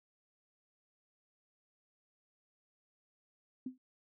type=tone with exponential decay; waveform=sine; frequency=256.4 Hz; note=C4; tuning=35 cents flat; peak=-34 dBFS; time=3.66-3.78 s; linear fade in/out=5 ms; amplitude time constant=26 ms; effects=none